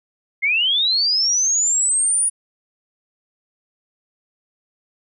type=linear sweep; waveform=sine; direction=up; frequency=2081 to 9720 Hz; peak=-15 dBFS; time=0.42-2.3 s; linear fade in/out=20 ms; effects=none